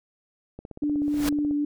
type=click train; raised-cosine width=2 ms; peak=-25 dBFS; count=16; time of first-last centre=0.59-1.51 s; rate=16.3 Hz
type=tone with vibrato; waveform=sine; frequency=293 Hz; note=D4; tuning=4 cents flat; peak=-22 dBFS; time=0.82-1.65 s; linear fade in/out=5 ms; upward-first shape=triangle; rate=3.8 Hz; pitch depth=14 cents each way
type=noise with exponential growth; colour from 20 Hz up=pink; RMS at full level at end=-26 dBFS; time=1.02-1.29 s; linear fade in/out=2 ms; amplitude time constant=57 ms
effects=none